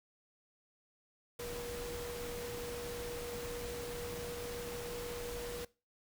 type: tone in noise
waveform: sine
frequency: 480 Hz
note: B4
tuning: 49 cents flat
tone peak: -42 dBFS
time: 1.39-5.65 s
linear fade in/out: 5 ms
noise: pink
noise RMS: -45 dBFS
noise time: 1.39-5.65 s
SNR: 0 dB
effects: noise-tail reverb RT60 0.3 s tail -21 dB re dry